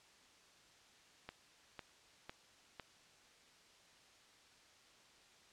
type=click train; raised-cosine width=0.3 ms; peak=-30 dBFS; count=4; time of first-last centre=1.29-2.798 s; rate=1.99 Hz; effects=white hiss -65 dBFS RMS until 5.52 s + low-pass 6000 Hz 12 dB/octave